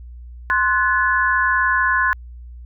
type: chord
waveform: sine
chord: F# diminished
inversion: second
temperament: equal with one note detuned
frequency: 1046.5 / 1480 / 1715.8 Hz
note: C6 / F#6 / A6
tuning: 0 / 0 / -44 cents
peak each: -19 dBFS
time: 0.5-2.13 s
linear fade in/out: 0 ms
effects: added 60 Hz sine -34 dBFS peak until 2.65 s